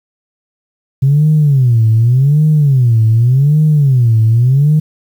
sine tone with vibrato, 130.81 Hz, C3, in tune, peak -5 dBFS, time 1.02-4.8 s, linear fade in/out 10 ms, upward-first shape sine, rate 0.86 Hz, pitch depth 290 cents each way, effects tanh soft clip ceiling -2 dBFS + 7-bit

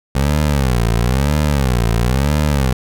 20% pulse tone with vibrato, 65.41 Hz, C2, in tune, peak -8 dBFS, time 0.15-2.73 s, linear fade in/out 5 ms, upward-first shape sine, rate 1 Hz, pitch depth 250 cents each way, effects none

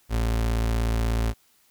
35% pulse tone, 56.5 Hz, A1, 47 cents sharp, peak -20 dBFS, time 0.09-1.34 s, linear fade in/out 50 ms, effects white hiss -62 dBFS RMS until 1.7 s

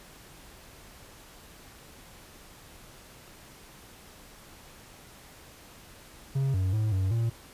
triangle tone with pitch steps, 135.8 / 93.8 / 108.3 / 94.8 / 115.2 Hz, C#3 / F#2 / A2 / F#2 / A#2, -35 / +24 / -27 / +43 / -20 cents, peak -22 dBFS, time 6.35-7.3 s, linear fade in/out 10 ms, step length 190 ms, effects pink hiss -51 dBFS RMS until 7.53 s + resampled to 32000 Hz

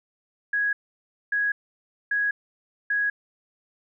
sine tone bursts, 1661.2 Hz, G#6, in tune, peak -21 dBFS, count 4, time 0.53-3.1 s, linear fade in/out 5 ms, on 200 ms, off 590 ms, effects none

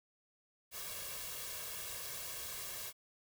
white noise with comb filter, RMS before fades -44 dBFS, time 0.71-2.93 s, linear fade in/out 50 ms, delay 1.8 ms, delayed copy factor +0.7, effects none

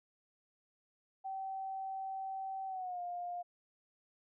sine tone with pitch glide, 770 to 706.1 Hz, G5 to F5, -31 to +19 cents, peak -38 dBFS, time 1.24-3.43 s, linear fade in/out 20 ms, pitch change -150 cents, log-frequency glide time 2.67-3.01 s, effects none

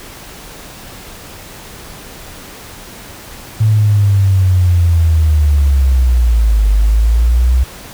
sine linear two-way sweep, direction down then up, 109.8 to 50.1 to 64.1 Hz, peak -7 dBFS, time 3.6-7.64 s, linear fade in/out 10 ms, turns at 6.7 s, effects pink hiss -33 dBFS RMS until 7.93 s

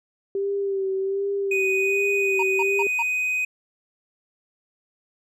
sine tone with vibrato, 391.4 Hz, G4, 3 cents flat, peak -22 dBFS, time 0.35-2.87 s, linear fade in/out 2 ms, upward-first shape sine, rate 1.3 Hz, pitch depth 37 cents each way
triangle tone with pitch glide, 2489 to 2503 Hz, D#7 to D#7, 0 to +10 cents, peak -20 dBFS, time 1.51-3.45 s, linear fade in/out 5 ms, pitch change +10 cents, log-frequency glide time 2.61-3.3 s
triangle tone bursts, 931 Hz, A#5, 2 cents flat, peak -22 dBFS, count 4, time 2.39-3.026 s, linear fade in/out 5 ms, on 39 ms, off 160 ms
effects none

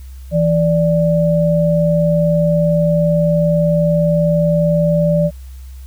sine tone pair together, 164.81 / 587.3 Hz, E3 / D5, 0 / 0 cents, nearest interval octave + minor seventh, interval 2200 cents, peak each -13 / -14 dBFS, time 0.31-5.31 s, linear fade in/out 50 ms, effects added 65 Hz sine -30 dBFS peak until 5.86 s + white hiss -50 dBFS RMS until 5.86 s

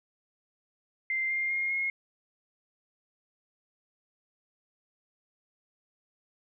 sine tone with pitch steps, 2089 / 2111 / 2133 / 2155 Hz, C7 / C7 / C7 / C#7, -3 / +15 / +33 / -49 cents, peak -27 dBFS, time 1.1-1.9 s, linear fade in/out 2 ms, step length 200 ms, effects none

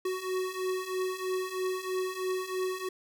square beating tone pair, 370 / 373.1 Hz, F#4 / F#4, 0 / +14 cents, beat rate 3.1 Hz, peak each -36 / -33 dBFS, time 0.05-2.89 s, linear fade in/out 5 ms, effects none

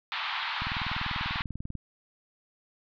pink band-pass noise, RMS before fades -33 dBFS, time 0.12-1.42 s, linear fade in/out 0 ms, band 840 to 4100 Hz, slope 48 dB/octave
click train, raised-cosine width 5 ms, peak -24 dBFS, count 24, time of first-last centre 0.62-1.753 s, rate 20.3 Hz
effects none

